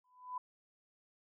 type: tone with exponential growth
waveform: sine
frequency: 1000 Hz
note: B5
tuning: 21 cents sharp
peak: -35 dBFS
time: 0.04-0.38 s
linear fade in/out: 5 ms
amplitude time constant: 72 ms
effects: none